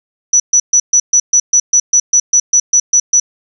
sine tone bursts, 5920 Hz, F#8, in tune, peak -5 dBFS, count 15, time 0.33-3.2 s, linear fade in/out 5 ms, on 70 ms, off 130 ms, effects none

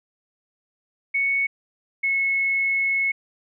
sine tone pair in turn, 2217 / 2189 Hz, C#7 / C#7, 0 / -22 cents, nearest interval unison, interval 22 cents, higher first, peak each -19 dBFS, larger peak neither, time 1.14-1.47 / 2.03-3.12 s, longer second, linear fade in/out 10 ms, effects none

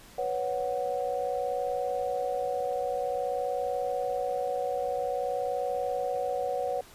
sine chord, B suspended second, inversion none, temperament equal, 493.9 / 554.4 / 740 Hz, B4 / C#5 / F#5, 0 / 0 / 0 cents, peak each -32 dBFS, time 0.18-6.81 s, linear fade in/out 5 ms, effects pink hiss -52 dBFS RMS until 6.94 s + resampled to 32000 Hz

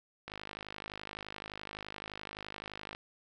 click train, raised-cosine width 0.3 ms, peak -25 dBFS, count 139, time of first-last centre 0.28-2.949 s, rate 51.7 Hz, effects none

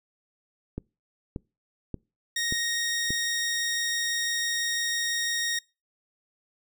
click train, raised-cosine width 3 ms, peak -19 dBFS, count 5, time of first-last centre 0.78-3.106 s, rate 1.72 Hz
15% pulse tone, 1866 Hz, A#6, 1 cent sharp, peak -20 dBFS, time 2.36-5.59 s, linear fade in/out 5 ms
effects noise-tail reverb RT60 0.3 s tail -26 dB re dry

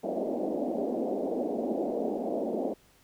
pink band-pass noise, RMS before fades -31 dBFS, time 0.03-2.74 s, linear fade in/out 10 ms, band 220 to 710 Hz, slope 48 dB/octave, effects pink hiss -62 dBFS RMS until 3.03 s

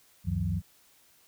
sine tone cluster, 72 / 95 / 158.9 / 180 Hz, D2 / F#2 / D#3 / F#3, -34 / +46 / +37 / -47 cents, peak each -34 / -30 / -34 / -33 dBFS, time 0.24-0.62 s, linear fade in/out 50 ms, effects white hiss -62 dBFS RMS until 1.27 s

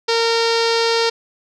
sawtooth tone with low-pass filter, 459.8 Hz, A#4, 24 cents flat, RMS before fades -17 dBFS, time 0.08-1.1 s, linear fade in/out 10 ms, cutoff 4800 Hz, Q 3.7, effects none

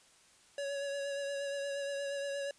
square tone with vibrato, 561 Hz, C#5, 21 cents sharp, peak -36 dBFS, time 0.58-2.51 s, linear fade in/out 2 ms, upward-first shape sine, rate 8.5 Hz, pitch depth 22 cents each way, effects white hiss -63 dBFS RMS until 2.58 s + resampled to 22050 Hz

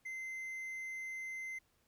triangle tone, 2070 Hz, C7, 19 cents flat, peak -39 dBFS, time 0.05-1.59 s, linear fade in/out 10 ms, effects pink hiss -75 dBFS RMS until 1.87 s

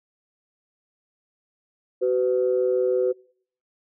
sine tone pair together, 376.8 / 503 Hz, F#4 / B4, +32 / +32 cents, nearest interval perfect fourth, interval 500 cents, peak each -21 dBFS, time 2.01-3.13 s, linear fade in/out 20 ms, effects noise-tail reverb RT60 0.6 s tail -26 dB re dry + tanh soft clip ceiling -11 dBFS

